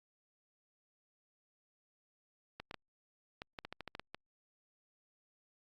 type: clicks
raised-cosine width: 0.3 ms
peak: -27 dBFS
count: 12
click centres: 2.6 / 2.711 / 2.743 / 3.419 / 3.588 / 3.65 / 3.726 / 3.807 / 3.877 / 3.951 / 3.996 / 4.146 s
effects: Opus 48 kbps